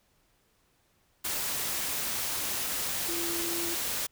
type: tone in noise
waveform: sine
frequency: 339.6 Hz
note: F4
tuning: 48 cents flat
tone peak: -35 dBFS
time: 3.08-3.75 s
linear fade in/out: 10 ms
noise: white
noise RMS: -32 dBFS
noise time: 1.24-4.07 s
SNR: -6 dB
effects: pink hiss -69 dBFS RMS until 4.11 s